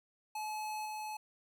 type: tone with level steps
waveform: square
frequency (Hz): 857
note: A5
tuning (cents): -46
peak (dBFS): -38 / -40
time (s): 0.35-1.17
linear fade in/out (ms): 5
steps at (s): 0.85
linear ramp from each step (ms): 10
effects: none